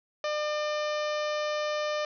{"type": "harmonic tone", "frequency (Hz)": 600, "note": "D5", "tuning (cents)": 37, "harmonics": [1, 2, 3, 4, 5, 6, 7, 8, 9, 10], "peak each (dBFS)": [-29, -35, -39, -41, -43, -45, -46, -47, -48, -49], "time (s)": [0.24, 2.05], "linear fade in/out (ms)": 2, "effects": []}